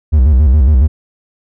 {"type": "tone with vibrato", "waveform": "triangle", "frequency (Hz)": 69.3, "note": "C#2", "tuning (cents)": 0, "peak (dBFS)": -3, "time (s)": [0.12, 0.88], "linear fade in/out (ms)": 20, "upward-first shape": "square", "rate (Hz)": 7.2, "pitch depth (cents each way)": 160, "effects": []}